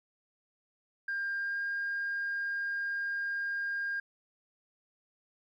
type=tone with pitch glide; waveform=sine; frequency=1600 to 1611.1 Hz; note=G6 to G6; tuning=+35 to +47 cents; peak=-30 dBFS; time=1.08-4 s; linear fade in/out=5 ms; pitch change=+12 cents; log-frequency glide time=1.38-1.59 s; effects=tanh soft clip ceiling -28 dBFS + 12-bit